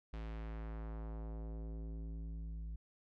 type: tone with low-pass filter sweep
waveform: square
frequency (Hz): 55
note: A1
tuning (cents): 0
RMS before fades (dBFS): -44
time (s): 0.13-2.76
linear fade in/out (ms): 5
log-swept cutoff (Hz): 3500 to 120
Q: 0.95
effects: none